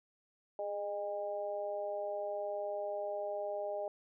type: tone with amplitude modulation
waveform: sine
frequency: 612 Hz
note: D#5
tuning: 29 cents flat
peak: -31 dBFS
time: 0.59-3.88 s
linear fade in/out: 2 ms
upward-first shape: sine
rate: 199 Hz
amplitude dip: 95%
effects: none